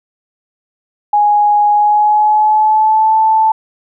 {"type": "tone with pitch glide", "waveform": "sine", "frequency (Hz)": [830.6, 878.5], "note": ["G#5", "A5"], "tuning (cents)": [0, -3], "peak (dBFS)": -7, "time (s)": [1.13, 3.52], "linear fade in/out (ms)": 5, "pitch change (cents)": 97, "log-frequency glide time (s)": [1.72, 3.17], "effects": []}